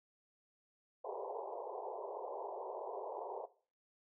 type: band-pass noise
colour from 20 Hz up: pink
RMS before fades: -44 dBFS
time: 1.04-3.46 s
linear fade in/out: 10 ms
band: 380 to 1000 Hz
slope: 96 dB/octave
effects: noise-tail reverb RT60 0.4 s tail -17 dB re dry